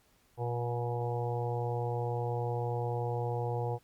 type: harmonic tone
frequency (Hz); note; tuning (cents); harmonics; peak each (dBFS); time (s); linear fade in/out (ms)
120; B2; -49; 1 / 3 / 4 / 5 / 6 / 7 / 8; -33 / -43 / -36 / -49 / -41 / -40 / -48; 0.37-3.79; 50
effects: pink hiss -68 dBFS RMS until 3.83 s + Opus 48 kbps